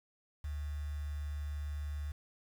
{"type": "tone with quantisation", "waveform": "sine", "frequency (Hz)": 73.4, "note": "D2", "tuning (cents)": 0, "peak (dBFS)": -36, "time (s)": [0.44, 2.12], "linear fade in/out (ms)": 5, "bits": 9, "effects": []}